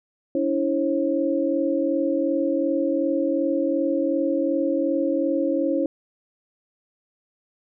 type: tone cluster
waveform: sine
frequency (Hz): 284.7 / 327.4 / 540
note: C#4 / E4 / C#5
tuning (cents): +46 / -12 / -45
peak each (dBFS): -24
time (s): 0.35-5.86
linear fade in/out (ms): 2
effects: none